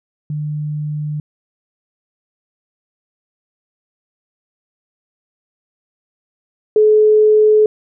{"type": "tone pair in turn", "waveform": "sine", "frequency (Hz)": [150, 428], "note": ["D3", "A4"], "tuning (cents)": [37, -48], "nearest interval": "octave + tritone", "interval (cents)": 1815, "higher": "second", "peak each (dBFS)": [-19, -7], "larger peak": "second", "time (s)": [[0.3, 1.2], [6.76, 7.66]], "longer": "neither", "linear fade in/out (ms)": 2, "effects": []}